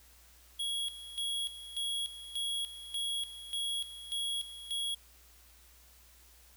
square tone with tremolo, 3322 Hz, G#7, in tune, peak -33 dBFS, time 0.59-4.95 s, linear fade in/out 10 ms, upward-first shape square, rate 1.7 Hz, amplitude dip 75%, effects added 60 Hz sine -61 dBFS peak until 6.56 s + white hiss -61 dBFS RMS until 6.56 s

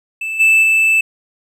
triangle tone with level steps, 2637 Hz, E7, in tune, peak -18 / -6 / -8 dBFS, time 0.21-1.01 s, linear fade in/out 5 ms, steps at 0.39 / 0.62 s, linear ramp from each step 20 ms, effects none

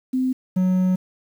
sine / triangle tone pair in turn, 257.8 / 184.57 Hz, C4 / F#3, -26 / -4 cents, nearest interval tritone, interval 578 cents, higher first, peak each -18 / -14 dBFS, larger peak second, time 0.13-0.33 / 0.56-0.96 s, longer second, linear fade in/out 10 ms, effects 8-bit

